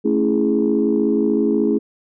sine chord, A major seventh, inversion none, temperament equal with one note detuned, 220 / 276.4 / 329.6 / 415.3 Hz, A3 / C#4 / E4 / G#4, 0 / -5 / 0 / 0 cents, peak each -19 / -20 / -20 / -19 dBFS, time 0.04-1.79 s, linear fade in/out 20 ms, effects tanh soft clip ceiling -6 dBFS

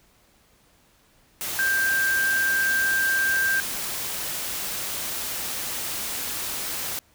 sine tone in noise, 1579 Hz, G6, 12 cents sharp, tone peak -20 dBFS, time 1.59-3.6 s, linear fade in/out 0 ms, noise white, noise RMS -30 dBFS, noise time 1.41-6.99 s, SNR +7 dB, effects pink hiss -60 dBFS RMS until 7.14 s

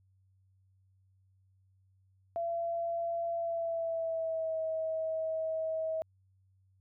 sine tone with pitch glide, 677 to 640.9 Hz, E5 to E5, +46 to -49 cents, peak -31 dBFS, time 2.36-6.02 s, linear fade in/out 0 ms, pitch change -95 cents, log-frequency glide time 3.33-4.6 s, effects added 95 Hz sine -65 dBFS peak until 6.8 s

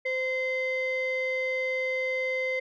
sine tone pair together, 517.7 / 2068 Hz, C5 / C7, -18 / -21 cents, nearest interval 2 octaves, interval 2397 cents, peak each -27 dBFS, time 0.05-2.6 s, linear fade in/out 10 ms, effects tanh soft clip ceiling -23 dBFS

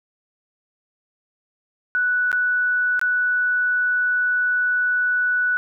sine tone with dropouts, 1480 Hz, F#6, in tune, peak -17 dBFS, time 1.95-5.57 s, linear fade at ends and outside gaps 0 ms, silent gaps 2.316-2.328 / 2.994-3.014 s, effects none

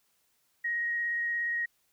sine tone with vibrato, 1883 Hz, A#6, 17 cents sharp, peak -28 dBFS, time 0.64-1.66 s, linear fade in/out 10 ms, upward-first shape sine, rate 17 Hz, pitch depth 8 cents each way, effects white hiss -72 dBFS RMS until 1.92 s

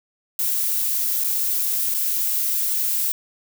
violet noise with dropouts, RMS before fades -22 dBFS, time 0.39-3.12 s, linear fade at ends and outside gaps 2 ms, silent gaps 1.239-1.243 / 1.942-1.946 s, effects none

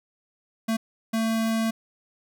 square tone bursts at uneven times, 224.3 Hz, A3, 34 cents sharp, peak -23 dBFS, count 2, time 0.68-0.77 / 1.13-1.71 s, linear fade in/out 10 ms, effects none

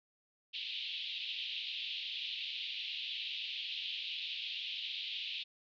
pink band-pass noise, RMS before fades -41 dBFS, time 0.53-5.44 s, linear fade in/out 20 ms, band 2700 to 3900 Hz, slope 48 dB/octave, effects none

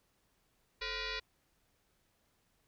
sine tone with frequency modulation, 1019 Hz, C6, 46 cents flat, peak -36 dBFS, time 0.81-1.2 s, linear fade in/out 10 ms, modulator 486 Hz, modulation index 7.6, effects pink hiss -75 dBFS RMS until 2.67 s

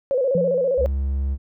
sine tone with vibrato, 523.3 Hz, C5, in tune, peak -17 dBFS, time 0.11-0.86 s, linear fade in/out 0 ms, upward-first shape square, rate 15 Hz, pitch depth 88 cents each way
sine tone with exponential decay, 174.61 Hz, F3, in tune, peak -19 dBFS, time 0.35-0.95 s, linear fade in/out 2 ms, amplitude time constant 130 ms
triangle tone, 68.4 Hz, C#2, 23 cents flat, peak -18 dBFS, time 0.77-1.38 s, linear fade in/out 50 ms
effects none

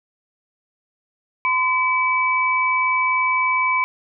sine tone pair together, 1022.9 / 2292 Hz, C6 / D7, -39 / -43 cents, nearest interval octave + major second, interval 1396 cents, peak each -19 dBFS, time 1.45-3.84 s, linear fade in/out 0 ms, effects none

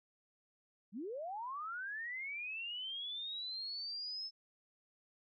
sine linear sweep, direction up, 173.3 to 5274 Hz, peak -40 dBFS, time 0.92-4.31 s, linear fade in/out 50 ms, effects none

